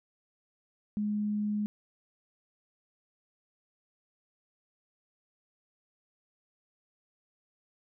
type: tone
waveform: sine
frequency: 209 Hz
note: G#3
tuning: 11 cents sharp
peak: -28 dBFS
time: 0.97-1.66 s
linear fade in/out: 0 ms
effects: none